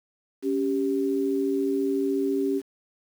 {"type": "tone pair together", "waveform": "sine", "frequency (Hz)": [277.8, 392], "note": ["C#4", "G4"], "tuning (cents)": [4, 0], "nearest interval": "tritone", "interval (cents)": 596, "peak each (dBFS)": -25, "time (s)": [0.42, 2.62], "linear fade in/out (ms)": 50, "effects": ["8-bit"]}